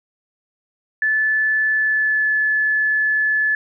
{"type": "tone with pitch glide", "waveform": "sine", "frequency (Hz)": [1740, 1726], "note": ["A6", "A6"], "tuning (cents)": [-20, -34], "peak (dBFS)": -15, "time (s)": [1.02, 3.55], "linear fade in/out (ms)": 2, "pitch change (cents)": -14, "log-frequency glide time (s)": [1.71, 2.3], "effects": []}